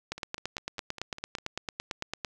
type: two click trains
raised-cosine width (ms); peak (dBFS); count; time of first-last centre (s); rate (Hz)
0.2; -24 / -15; 7 / 20; 0.18-1.385 / 0.12-2.248; 4.98 / 8.93
effects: none